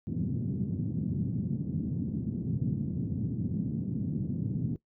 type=band-pass noise; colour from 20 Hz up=pink; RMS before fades=-32 dBFS; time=0.07-4.76 s; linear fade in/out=0 ms; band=110 to 240 Hz; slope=24 dB/octave; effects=noise-tail reverb RT60 0.1 s tail -18 dB re dry